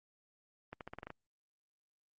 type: accelerating click train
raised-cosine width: 0.5 ms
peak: -29 dBFS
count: 8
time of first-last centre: 0.73-1.104 s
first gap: 78 ms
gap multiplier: 0.87
effects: Opus 32 kbps